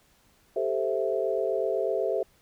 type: chord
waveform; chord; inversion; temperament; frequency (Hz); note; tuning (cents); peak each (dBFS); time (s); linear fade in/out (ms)
sine; A minor seventh; third; equal; 392 / 440 / 523.3 / 659.3; G4 / A4 / C5 / E5; 0 / 0 / 0 / 0; -30; 0.56-2.23; 5
effects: pink hiss -63 dBFS RMS until 2.41 s